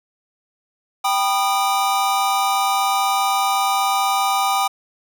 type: chord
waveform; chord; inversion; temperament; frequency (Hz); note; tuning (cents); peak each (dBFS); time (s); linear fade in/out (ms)
square; G augmented; none; just; 784 / 980 / 1225; G5 / B5 / D#6; 0 / -14 / -27; -20 / -25 / -22; 1.04-4.68; 10
effects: none